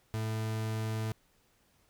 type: tone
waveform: 40% pulse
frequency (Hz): 110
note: A2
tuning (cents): 0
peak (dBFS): -31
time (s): 0.14-1.12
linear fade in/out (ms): 0
effects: pink hiss -69 dBFS RMS until 1.89 s